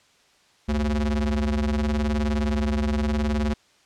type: ring-modulated tone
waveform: square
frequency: 75.8 Hz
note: D#2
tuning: 45 cents flat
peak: -19 dBFS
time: 0.68-3.54 s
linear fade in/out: 10 ms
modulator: 142 Hz
effects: white hiss -59 dBFS RMS until 3.85 s + low-pass 6000 Hz 12 dB/octave